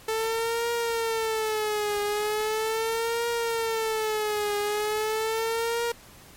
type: tone with vibrato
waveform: sawtooth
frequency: 440 Hz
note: A4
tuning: in tune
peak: -21 dBFS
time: 0.08-5.92 s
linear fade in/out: 5 ms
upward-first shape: triangle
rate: 0.39 Hz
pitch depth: 120 cents each way
effects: pink hiss -50 dBFS RMS until 6.36 s + MP3 64 kbps